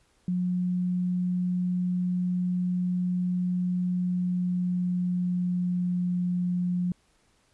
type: tone with pitch glide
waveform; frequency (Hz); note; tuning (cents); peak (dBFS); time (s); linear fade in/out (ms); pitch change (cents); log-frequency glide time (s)
sine; 180 to 178.34; F#3 to F3; -47 to +37; -24; 0.28-6.92; 2; -16; 3.93-6.25
effects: pink hiss -66 dBFS RMS until 7.53 s + resampled to 24000 Hz